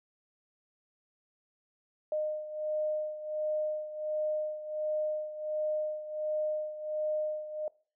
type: beating tone pair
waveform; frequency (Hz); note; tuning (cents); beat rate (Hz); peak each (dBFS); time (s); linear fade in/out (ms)
sine; 612 / 613.4; D#5 / D#5; -29 / -25; 1.4; -32 / -37; 2.12-7.68; 2
effects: noise-tail reverb RT60 0.4 s tail -22 dB re dry